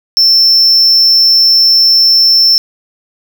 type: tone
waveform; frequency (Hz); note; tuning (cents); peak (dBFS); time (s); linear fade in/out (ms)
triangle; 5360; E8; +28; -3; 0.17-2.58; 0
effects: none